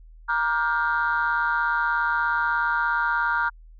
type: chord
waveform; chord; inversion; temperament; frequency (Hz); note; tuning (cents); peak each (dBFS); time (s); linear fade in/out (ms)
sine; G minor seventh; first; just; 940.8 / 1176 / 1411.2 / 1568; Bb5 / D6 / F6 / G6; +16 / +2 / +18 / 0; -25 / -29 / -23 / -27; 0.28-3.5; 20
effects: tanh soft clip ceiling -13 dBFS + added 40 Hz sine -44 dBFS peak until 3.79 s